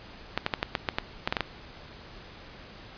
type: clicks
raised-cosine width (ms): 0.3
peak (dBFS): -9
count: 11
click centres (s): 0.376 / 0.464 / 0.538 / 0.629 / 0.752 / 0.888 / 0.985 / 1.275 / 1.325 / 1.368 / 1.407
effects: pink hiss -47 dBFS RMS until 2.97 s + resampled to 11025 Hz